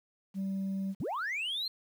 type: tone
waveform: sine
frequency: 193.5 Hz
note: G3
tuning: 22 cents flat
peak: -29 dBFS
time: 0.34-0.95 s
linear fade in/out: 50 ms
type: linear sweep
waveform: sine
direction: up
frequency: 92.5 to 4246 Hz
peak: -30 dBFS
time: 1-1.68 s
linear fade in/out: 5 ms
effects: tanh soft clip ceiling -30 dBFS + 10-bit